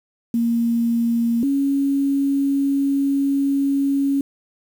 sine tone pair in turn, 233.1 / 277.2 Hz, A#3 / C#4, 0 / 0 cents, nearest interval minor third, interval 300 cents, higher second, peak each -16 dBFS, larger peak neither, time 0.34-1.43 / 1.43-4.21 s, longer second, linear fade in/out 2 ms, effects 7-bit

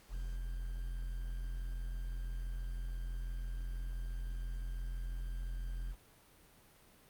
triangle tone with quantisation, 43 Hz, F1, 26 cents flat, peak -35 dBFS, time 0.09-5.96 s, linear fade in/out 50 ms, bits 10, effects pink hiss -63 dBFS RMS until 7.09 s + Opus 48 kbps

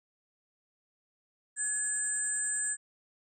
sine tone cluster, 1695 / 7270 / 8160 Hz, G#6 / A#8 / C9, +35 / -44 / -44 cents, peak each -37 / -38 / -30 dBFS, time 1.56-2.77 s, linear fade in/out 50 ms, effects tanh soft clip ceiling -21 dBFS

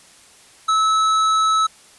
sine tone with tanh clipping, 1300 Hz, E6, 24 cents flat, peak -16 dBFS, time 0.68-1.67 s, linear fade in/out 10 ms, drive 13 dB, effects white hiss -48 dBFS RMS until 1.98 s + resampled to 24000 Hz

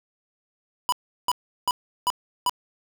square tone bursts, 987.8 Hz, B5, in tune, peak -20 dBFS, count 5, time 0.89-2.495 s, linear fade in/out 0 ms, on 33 ms, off 360 ms, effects none

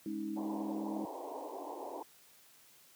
sine chord, Ab suspended fourth, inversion none, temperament equal with one note detuned, 207.7 / 277.2 / 316.9 Hz, Ab3 / Db4 / Eb4, 0 / 0 / +32 cents, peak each -41 / -44 / -38 dBFS, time 0.06-1.05 s, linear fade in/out 2 ms
white band-pass noise, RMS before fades -44 dBFS, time 0.36-2.03 s, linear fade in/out 5 ms, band 270 to 1000 Hz, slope 96 dB/octave
effects white hiss -62 dBFS RMS until 2.95 s + high-pass 80 Hz 12 dB/octave

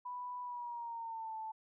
sine tone with pitch glide, 987.8 to 880 Hz, B5 to A5, 0 to 0 cents, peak -40 dBFS, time 0.05-1.52 s, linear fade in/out 10 ms, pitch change -200 cents, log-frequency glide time 0.42-1.36 s, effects none

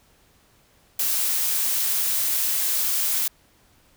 blue noise, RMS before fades -23 dBFS, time 0.99-3.28 s, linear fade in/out 5 ms, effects pink hiss -59 dBFS RMS until 3.96 s

